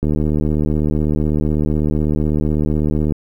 click train, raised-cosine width 3 ms, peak -6 dBFS, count 236, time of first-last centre 0.03-3.122 s, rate 76 Hz, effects 8-bit

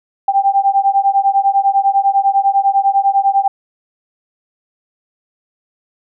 sine beating tone pair, 784 / 794 Hz, G5 / G5, 0 / +22 cents, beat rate 10 Hz, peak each -13 dBFS, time 0.28-3.48 s, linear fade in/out 5 ms, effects none

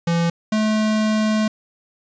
square tone pair in turn, 169.2 / 215.9 Hz, E3 / A3, +45 / -33 cents, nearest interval major third, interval 422 cents, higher second, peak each -17 dBFS, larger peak neither, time 0.07-0.3 / 0.52-1.48 s, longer second, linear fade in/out 5 ms, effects resampled to 16000 Hz + 8-bit

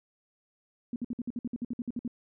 sine tone bursts, 239.6 Hz, A#3, 48 cents sharp, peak -30 dBFS, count 14, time 0.93-2.078 s, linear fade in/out 2 ms, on 30 ms, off 56 ms, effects none

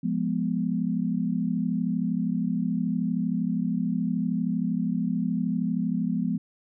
sine chord, F diminished, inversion none, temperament equal, 174.61 / 207.7 / 246.9 Hz, F3 / Ab3 / Cb4, 0 / 0 / 0 cents, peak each -28 dBFS, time 0.03-6.38 s, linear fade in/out 10 ms, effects none

